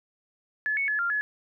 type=tone with pitch steps; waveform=sine; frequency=1717 / 2213 / 1710 / 1392 / 1701 Hz; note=A6 / C#7 / A6 / F6 / G#6; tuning=-43 / -3 / -50 / -6 / +41 cents; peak=-24 dBFS; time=0.66-1.21 s; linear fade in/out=0 ms; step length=110 ms; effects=none